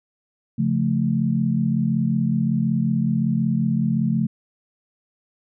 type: chord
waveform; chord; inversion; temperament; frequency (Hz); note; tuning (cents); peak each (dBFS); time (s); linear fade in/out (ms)
sine; Db augmented; none; equal; 138.59 / 174.61 / 220; Db3 / F3 / A3; 0 / 0 / 0; -23 / -23 / -21; 0.58-4.27; 10
effects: none